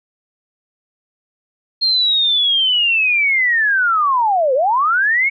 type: linear two-way sweep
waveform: sine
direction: down then up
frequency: 4237 to 493.9 to 2237 Hz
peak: -12 dBFS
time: 1.81-5.3 s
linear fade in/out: 20 ms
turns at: 4.54 s
effects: none